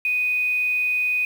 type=tone with quantisation; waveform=sine; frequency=2489 Hz; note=D#7; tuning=in tune; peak=-19 dBFS; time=0.05-1.25 s; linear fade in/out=2 ms; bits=7; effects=none